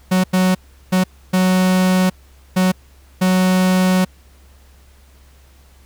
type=tone bursts at uneven times; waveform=45% pulse; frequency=185 Hz; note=F#3; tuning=in tune; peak=-12 dBFS; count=6; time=0.11-0.24 / 0.33-0.55 / 0.92-1.04 / 1.33-2.1 / 2.56-2.72 / 3.21-4.05 s; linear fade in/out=10 ms; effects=added 67 Hz sine -45 dBFS peak until 5.85 s + pink hiss -53 dBFS RMS until 5.85 s